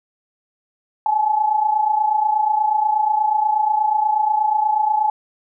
sine tone pair together, 831.7 / 860 Hz, G#5 / A5, +2 / -40 cents, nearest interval minor second, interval 58 cents, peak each -21 / -16 dBFS, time 1.06-5.1 s, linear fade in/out 2 ms, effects none

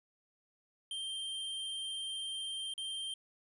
square tone with dropouts, 3158 Hz, G7, 12 cents sharp, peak -38 dBFS, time 0.91-3.14 s, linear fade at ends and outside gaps 2 ms, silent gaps 2.738-2.778 s, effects resampled to 24000 Hz

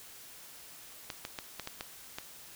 clicks, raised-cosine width 0.2 ms, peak -20 dBFS, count 7, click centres 1.102 / 1.251 / 1.388 / 1.597 / 1.674 / 1.809 / 2.185 s, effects white hiss -51 dBFS RMS until 2.55 s

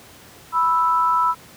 sine tone pair together, 987.8 / 1318.6 Hz, B5 / E6, 0 / 0 cents, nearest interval perfect fourth, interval 500 cents, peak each -18 dBFS, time 0.52-1.35 s, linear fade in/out 50 ms, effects pink hiss -45 dBFS RMS until 1.56 s + high-pass 80 Hz 12 dB/octave

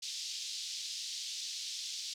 white band-pass noise, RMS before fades -41 dBFS, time 0.02-2.14 s, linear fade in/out 10 ms, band 3400 to 5800 Hz, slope 24 dB/octave, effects none

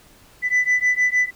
sine beating tone pair, 1990 / 1996.5 Hz, B6 / B6, +13 / +18 cents, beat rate 6.5 Hz, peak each -17 dBFS, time 0.42-1.31 s, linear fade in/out 50 ms, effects tanh soft clip ceiling -13 dBFS + pink hiss -51 dBFS RMS until 1.35 s

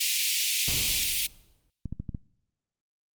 pink high-pass noise, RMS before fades -27 dBFS, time 0-1.27 s, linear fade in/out 10 ms, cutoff 2300 Hz, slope 48 dB/octave
brown noise with exponential decay, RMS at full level -30 dBFS, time 0.68-1.7 s, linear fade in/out 1 ms, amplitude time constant 220 ms
clicks, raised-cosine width 5 ms, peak -21 dBFS, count 5, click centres 1.857 / 1.926 / 2 / 2.092 / 2.148 s
effects noise-tail reverb RT60 0.9 s tail -25 dB re dry + Opus 48 kbps

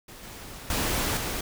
pink noise with level steps, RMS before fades -45 / -42 / -27 / -31 dBFS, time 0.08-1.41 s, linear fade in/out 5 ms, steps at 0.23 / 0.7 / 1.17 s, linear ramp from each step 2 ms, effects none

